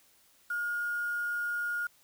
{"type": "tone with quantisation", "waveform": "sine", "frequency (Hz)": 1427, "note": "F6", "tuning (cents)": 37, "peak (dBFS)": -30, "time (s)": [0.5, 1.87], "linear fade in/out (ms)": 5, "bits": 8, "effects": ["white hiss -64 dBFS RMS until 2.03 s"]}